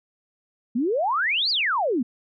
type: exponential two-way sweep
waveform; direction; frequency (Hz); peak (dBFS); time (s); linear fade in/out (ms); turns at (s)
sine; up then down; 220 to 4933 to 220; -20; 0.75-2.03; 10; 1.5
effects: none